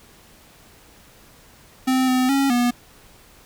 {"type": "tone with pitch steps", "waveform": "square", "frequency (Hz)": [259.1, 255.3, 274.9, 242.7], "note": ["C4", "C4", "C#4", "B3"], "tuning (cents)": [-17, -42, -14, -30], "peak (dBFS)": -17, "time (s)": [1.87, 2.71], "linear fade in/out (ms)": 10, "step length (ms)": 210, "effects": ["pink hiss -50 dBFS RMS until 3.45 s"]}